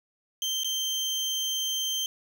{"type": "tone with dropouts", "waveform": "30% pulse", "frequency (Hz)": 3136, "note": "G7", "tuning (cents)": 0, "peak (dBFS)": -24, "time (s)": [0.42, 2.06], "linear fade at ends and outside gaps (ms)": 1, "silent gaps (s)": [0.635, 0.645], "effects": []}